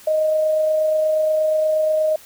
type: tone with amplitude modulation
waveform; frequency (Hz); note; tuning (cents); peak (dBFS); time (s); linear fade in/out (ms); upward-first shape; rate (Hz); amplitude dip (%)
sine; 622.3; D#5; 0; -14; 0.07-2.16; 5; sine; 28.4; 25
effects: white hiss -45 dBFS RMS until 2.25 s